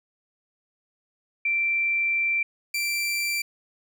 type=tone pair in turn; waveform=sine / sawtooth; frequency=2349 / 2349 Hz; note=D7 / D7; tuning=0 / 0 cents; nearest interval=unison; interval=0 cents; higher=neither; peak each=-21 dBFS; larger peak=neither; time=1.45-2.43 / 2.74-3.42 s; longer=first; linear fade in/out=5 ms; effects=none